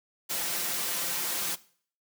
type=noise with comb filter; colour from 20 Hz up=white; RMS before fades=-31 dBFS; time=0.29-1.56 s; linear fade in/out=20 ms; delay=5.8 ms; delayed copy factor=+0.5; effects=noise-tail reverb RT60 0.5 s tail -19 dB re dry + high-pass 150 Hz 12 dB/octave